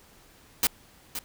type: noise with echo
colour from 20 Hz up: white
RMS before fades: -22 dBFS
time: 0.63-0.67 s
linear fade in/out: 2 ms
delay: 520 ms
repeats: 1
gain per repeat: -11 dB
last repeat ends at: 1.19 s
effects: pink hiss -56 dBFS RMS until 1.24 s